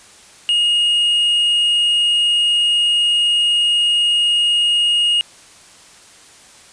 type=tone; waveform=triangle; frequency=2864 Hz; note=F7; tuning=43 cents sharp; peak=-11 dBFS; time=0.49-5.21 s; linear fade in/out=0 ms; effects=white hiss -44 dBFS RMS until 6.72 s + resampled to 22050 Hz